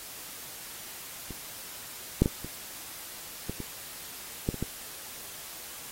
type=clicks; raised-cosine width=3 ms; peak=-27 / -6 / -12 / -26 / -20 / -24 / -13 / -23 / -17 dBFS; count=9; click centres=1.307 / 2.22 / 2.259 / 2.446 / 3.496 / 3.603 / 4.489 / 4.543 / 4.626 s; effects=white hiss -43 dBFS RMS until 5.91 s + AAC 48 kbps